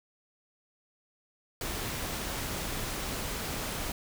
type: noise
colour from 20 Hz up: pink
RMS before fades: -35 dBFS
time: 1.61-3.92 s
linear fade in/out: 2 ms
effects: none